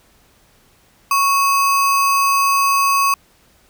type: tone with sample-and-hold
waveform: sine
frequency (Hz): 1108.7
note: C#6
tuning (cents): 0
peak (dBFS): -12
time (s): 1.11-3.14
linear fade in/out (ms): 2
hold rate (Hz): 3675
effects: pink hiss -54 dBFS RMS until 3.69 s